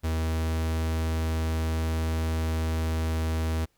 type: tone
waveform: 45% pulse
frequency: 80.3 Hz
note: E2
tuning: 45 cents flat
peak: -25 dBFS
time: 0.03-3.66 s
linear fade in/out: 20 ms
effects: pink hiss -70 dBFS RMS until 3.77 s